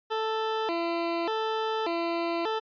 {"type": "tone with vibrato", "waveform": "20% pulse", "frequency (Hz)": 385.8, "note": "G4", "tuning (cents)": -28, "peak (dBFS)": -22, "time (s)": [0.1, 2.6], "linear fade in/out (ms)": 20, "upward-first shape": "square", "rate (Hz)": 0.85, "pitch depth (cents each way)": 230, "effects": ["resampled to 11025 Hz"]}